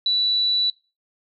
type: tone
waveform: sine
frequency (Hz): 3951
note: B7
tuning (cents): 0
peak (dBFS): -17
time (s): 0.06-0.7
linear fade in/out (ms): 2
effects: noise-tail reverb RT60 0.3 s tail -22 dB re dry